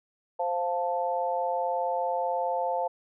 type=chord; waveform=sine; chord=F major; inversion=second; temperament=equal; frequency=523.3 / 698.5 / 880 Hz; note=C5 / F5 / A5; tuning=0 / 0 / 0 cents; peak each=-30 dBFS; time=0.39-2.88 s; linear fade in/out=10 ms; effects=none